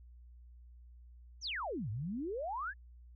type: exponential two-way sweep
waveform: sine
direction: down then up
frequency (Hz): 6600 to 98 to 1780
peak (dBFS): -36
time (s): 1.41-2.74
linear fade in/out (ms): 50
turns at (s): 1.9
effects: added 60 Hz sine -53 dBFS peak until 3.15 s